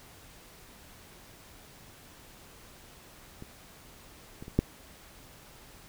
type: clicks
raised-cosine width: 3 ms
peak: -29 / -28 / -29 / -9 dBFS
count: 4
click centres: 3.424 / 4.425 / 4.481 / 4.59 s
effects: pink hiss -53 dBFS RMS until 5.88 s